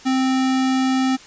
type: tone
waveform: square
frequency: 261.6 Hz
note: C4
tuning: in tune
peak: -17 dBFS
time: 0.05-1.17 s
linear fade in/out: 20 ms
effects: white hiss -43 dBFS RMS until 1.26 s + resampled to 16000 Hz